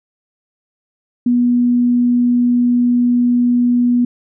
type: tone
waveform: sine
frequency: 243.3 Hz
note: B3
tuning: 26 cents flat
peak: -10 dBFS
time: 1.26-4.05 s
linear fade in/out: 5 ms
effects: none